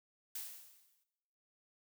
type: noise with exponential decay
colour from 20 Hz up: blue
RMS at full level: -41 dBFS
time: 0.35-1.04 s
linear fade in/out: 5 ms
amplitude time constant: 150 ms
effects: noise-tail reverb RT60 1.0 s tail -17 dB re dry